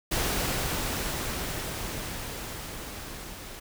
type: noise with level ramp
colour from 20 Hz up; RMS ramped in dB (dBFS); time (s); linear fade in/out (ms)
pink; -27 to -42; 0.11-3.6; 10
effects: none